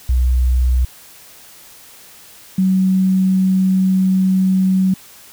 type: tone pair in turn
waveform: sine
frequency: 62.6 / 188.35 Hz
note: B1 / F#3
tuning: +24 / +31 cents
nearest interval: octave + perfect fifth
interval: 1907 cents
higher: second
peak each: -11 dBFS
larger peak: neither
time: 0.09-0.85 / 2.58-4.94 s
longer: second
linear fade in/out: 5 ms
effects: white hiss -42 dBFS RMS until 5.32 s